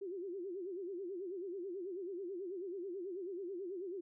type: tone with vibrato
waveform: sine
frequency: 370.3 Hz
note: F#4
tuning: 1 cent sharp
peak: -40 dBFS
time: 0.01-4.01 s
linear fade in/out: 10 ms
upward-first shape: sine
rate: 9.2 Hz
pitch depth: 150 cents each way
effects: none